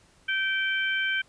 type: harmonic tone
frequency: 776 Hz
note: G5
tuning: 18 cents flat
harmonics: 2 / 3 / 4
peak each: -26 / -30 / -32 dBFS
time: 0.28-1.22 s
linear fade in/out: 10 ms
effects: pink hiss -60 dBFS RMS until 1.28 s + resampled to 22050 Hz